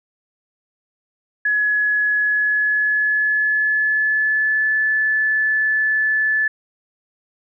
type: tone with pitch glide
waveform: sine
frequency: 1692 to 1736.6 Hz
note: G#6 to A6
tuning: +32 to -23 cents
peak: -15 dBFS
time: 1.45-6.48 s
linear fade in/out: 5 ms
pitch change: +45 cents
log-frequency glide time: 2.17-4.75 s
effects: none